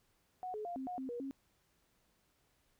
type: tone with pitch steps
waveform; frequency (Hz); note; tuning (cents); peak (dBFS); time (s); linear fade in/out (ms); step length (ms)
sine; 736 / 425.7 / 698 / 263.7 / 723 / 262.9 / 479.6 / 271.7; F#5 / G#4 / F5 / C4 / F#5 / C4 / A#4 / C#4; -9 / +43 / -1 / +14 / -40 / +8 / +49 / -35; -39; 0.43-1.31; 0; 110
effects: pink hiss -75 dBFS RMS until 2.79 s